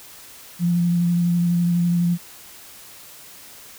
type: tone with vibrato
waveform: sine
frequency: 173.3 Hz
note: F3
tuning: 13 cents flat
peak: -16 dBFS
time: 0.59-2.18 s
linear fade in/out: 50 ms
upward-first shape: square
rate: 12 Hz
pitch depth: 13 cents each way
effects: white hiss -43 dBFS RMS until 3.78 s